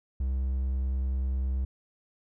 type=tone with vibrato; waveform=triangle; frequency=65.41 Hz; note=C2; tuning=in tune; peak=-24 dBFS; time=0.2-1.65 s; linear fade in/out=5 ms; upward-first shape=triangle; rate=9.7 Hz; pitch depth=10 cents each way; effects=none